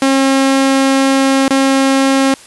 sawtooth tone with dropouts, 269.8 Hz, C#4, 47 cents flat, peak -5 dBFS, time 0.02-2.34 s, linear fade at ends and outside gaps 2 ms, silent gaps 1.481-1.506 s, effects white hiss -38 dBFS RMS until 2.46 s + resampled to 24000 Hz

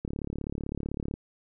click train, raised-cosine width 3 ms, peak -20 dBFS, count 40, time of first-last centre 0.05-1.139 s, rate 35.8 Hz, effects none

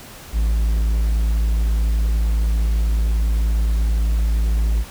triangle tone, 55 Hz, A1, in tune, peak -13 dBFS, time 0.32-4.85 s, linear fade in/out 50 ms, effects pink hiss -39 dBFS RMS until 4.9 s

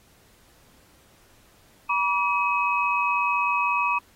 sine tone cluster, 967 / 1151 / 2544 Hz, B5 / D6 / D#7, -37 / -35 / +38 cents, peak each -25 dBFS, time 1.89-3.99 s, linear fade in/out 10 ms, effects pink hiss -58 dBFS RMS until 4.15 s + AAC 48 kbps

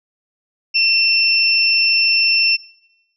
sine tone pair together, 2700 / 5374 Hz, E7 / E8, +41 / +33 cents, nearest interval octave, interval 1192 cents, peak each -15 dBFS, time 0.74-2.57 s, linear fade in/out 20 ms, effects noise-tail reverb RT60 0.9 s tail -20 dB re dry

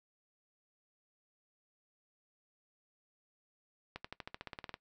accelerating click train, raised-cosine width 0.3 ms, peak -26 dBFS, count 13, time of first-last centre 3.96-4.741 s, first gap 85 ms, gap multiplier 0.95, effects noise-tail reverb RT60 0.1 s tail -19 dB re dry

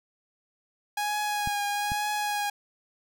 sawtooth tone with vibrato, 827 Hz, G#5, 8 cents flat, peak -23 dBFS, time 0.97-2.5 s, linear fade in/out 5 ms, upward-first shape triangle, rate 1.1 Hz, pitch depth 27 cents each way
clicks, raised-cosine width 5 ms, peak -22 dBFS, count 2, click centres 1.474 / 1.919 s
effects none

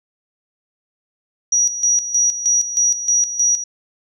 sine tone with tremolo, 5790 Hz, F#8, 38 cents flat, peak -12 dBFS, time 1.52-3.64 s, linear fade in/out 5 ms, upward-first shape square, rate 3.2 Hz, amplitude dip 70%, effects none

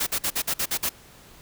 white noise bursts, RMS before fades -25 dBFS, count 8, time 0-0.894 s, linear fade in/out 10 ms, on 68 ms, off 50 ms, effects pink hiss -50 dBFS RMS until 1.41 s

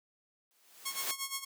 white noise with exponential growth, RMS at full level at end -34 dBFS, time 0.51-1.11 s, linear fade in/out 0 ms, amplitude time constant 130 ms
5% pulse tone with tremolo, 1090 Hz, C#6, 29 cents flat, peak -21 dBFS, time 0.85-1.45 s, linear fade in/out 10 ms, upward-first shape sine, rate 8.5 Hz, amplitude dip 80%
effects high-pass 300 Hz 12 dB/octave

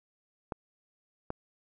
clicks, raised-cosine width 1 ms, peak -20 dBFS, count 2, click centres 0.522 / 1.304 s, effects none

